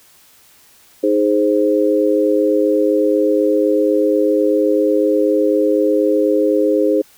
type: chord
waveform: sine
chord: Ab major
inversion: second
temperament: equal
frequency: 311.1 / 415.3 / 523.3 Hz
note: Eb4 / Ab4 / C5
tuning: 0 / 0 / 0 cents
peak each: -16 dBFS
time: 1.03-7.02 s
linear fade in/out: 10 ms
effects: white hiss -49 dBFS RMS until 7.17 s